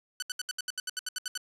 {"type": "tone bursts", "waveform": "10% pulse", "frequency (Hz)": 1500, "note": "F#6", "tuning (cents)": 23, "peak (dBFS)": -23, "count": 13, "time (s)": [0.2, 1.376], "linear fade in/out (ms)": 2, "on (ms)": 24, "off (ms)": 72, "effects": ["resampled to 32000 Hz", "10-bit"]}